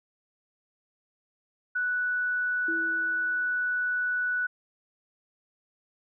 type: tone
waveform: sine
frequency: 1480 Hz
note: F#6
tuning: in tune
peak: -25 dBFS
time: 1.75-4.47 s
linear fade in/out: 10 ms
type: tone with exponential decay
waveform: sine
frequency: 330 Hz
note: E4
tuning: 2 cents sharp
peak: -31 dBFS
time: 2.68-3.83 s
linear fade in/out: 5 ms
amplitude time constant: 250 ms
effects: none